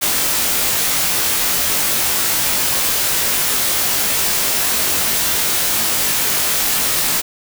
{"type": "noise with comb filter", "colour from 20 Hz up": "white", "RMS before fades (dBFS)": -17, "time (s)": [0.01, 7.22], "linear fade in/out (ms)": 20, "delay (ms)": 20, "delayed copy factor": -1, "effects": []}